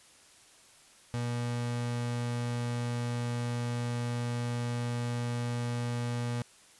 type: tone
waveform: 35% pulse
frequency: 120.2 Hz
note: B2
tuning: 46 cents flat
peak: -29 dBFS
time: 1.14-6.42 s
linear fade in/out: 0 ms
effects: white hiss -58 dBFS RMS until 6.79 s + resampled to 24000 Hz